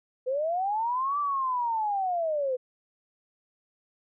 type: linear two-way sweep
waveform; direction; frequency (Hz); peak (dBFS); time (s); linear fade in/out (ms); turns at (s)
sine; up then down; 493.9 to 1174.7 to 493.9; -25; 0.26-2.57; 20; 1.19
effects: none